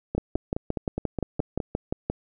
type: two click trains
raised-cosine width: 2 ms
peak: -12 / -14 dBFS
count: 12 / 8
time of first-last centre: 0.18-2.1 / 0.15-1.602 s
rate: 5.73 / 4.82 Hz
effects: none